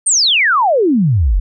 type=exponential sweep; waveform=sine; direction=down; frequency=9200 to 39.69 Hz; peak=-9 dBFS; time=0.06-1.4 s; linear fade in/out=10 ms; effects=none